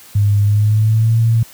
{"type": "tone with pitch glide", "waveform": "sine", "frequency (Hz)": [102.3, 114.17], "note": ["G#2", "A#2"], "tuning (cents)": [-26, -36], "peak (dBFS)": -9, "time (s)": [0.15, 1.43], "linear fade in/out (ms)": 5, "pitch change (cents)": 190, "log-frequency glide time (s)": [0.43, 1.17], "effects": ["white hiss -41 dBFS RMS until 1.53 s", "high-pass 60 Hz 12 dB/octave"]}